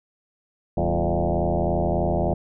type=tone with frequency modulation; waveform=sine; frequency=266.2 Hz; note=C4; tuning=30 cents sharp; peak=-19 dBFS; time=0.77-2.34 s; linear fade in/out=5 ms; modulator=83.4 Hz; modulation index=5.7; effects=none